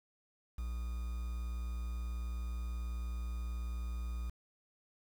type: tone with quantisation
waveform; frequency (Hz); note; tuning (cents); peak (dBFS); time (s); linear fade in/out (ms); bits
triangle; 59.3; A#1; +30; -34; 0.58-4.3; 5; 9
effects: none